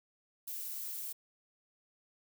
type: noise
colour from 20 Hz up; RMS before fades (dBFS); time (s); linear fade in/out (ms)
violet; -41; 0.47-1.13; 10
effects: none